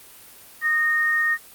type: tone pair together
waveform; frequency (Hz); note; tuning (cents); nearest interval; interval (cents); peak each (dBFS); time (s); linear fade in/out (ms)
sine; 1234.1 / 1849; D#6 / A#6; -15 / -15; perfect fifth; 700; -29 / -18; 0.61-1.38; 50
effects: white hiss -46 dBFS RMS until 1.54 s + Opus 32 kbps